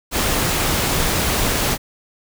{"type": "noise", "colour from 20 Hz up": "pink", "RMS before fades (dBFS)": -19, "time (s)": [0.11, 1.78], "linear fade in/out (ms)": 50, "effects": []}